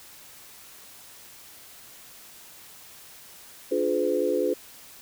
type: chord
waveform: sine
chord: D diminished seventh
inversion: none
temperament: just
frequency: 293.7 / 352.4 / 422.9 / 507.5 Hz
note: D4 / F4 / Ab4 / Cb5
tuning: 0 / +16 / +31 / +47 cents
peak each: -30 / -28 / -27 / -26 dBFS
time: 3.71-4.54 s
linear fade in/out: 10 ms
effects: white hiss -48 dBFS RMS until 5.01 s